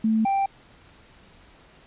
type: tone pair in turn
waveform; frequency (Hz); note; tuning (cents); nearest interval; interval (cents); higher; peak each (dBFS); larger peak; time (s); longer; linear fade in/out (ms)
sine / triangle; 220.4 / 785.4; A3 / G5; +3 / +3; octave + minor seventh; 2200; second; -18; neither; 0.04-0.25 / 0.25-0.46; neither; 5
effects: pink hiss -53 dBFS RMS until 1.86 s + resampled to 8000 Hz